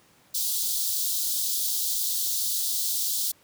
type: high-pass noise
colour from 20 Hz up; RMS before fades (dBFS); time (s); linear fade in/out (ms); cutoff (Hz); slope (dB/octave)
white; -27; 0.34-3.32; 10; 3500; 48
effects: pink hiss -59 dBFS RMS until 3.43 s + high-pass 100 Hz 12 dB/octave